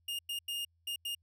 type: tone bursts at uneven times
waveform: 45% pulse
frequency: 2836 Hz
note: F7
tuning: 26 cents sharp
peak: -35 dBFS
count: 5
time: 0.08-0.19 / 0.29-0.39 / 0.48-0.65 / 0.87-0.96 / 1.05-1.15 s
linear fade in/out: 5 ms
effects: added 84 Hz sine -70 dBFS peak until 1.22 s